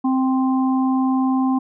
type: harmonic tone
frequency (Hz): 261.6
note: C4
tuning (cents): 0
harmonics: 1 / 3 / 4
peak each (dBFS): -16 / -26 / -28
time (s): 0.04-1.59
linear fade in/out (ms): 10
effects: none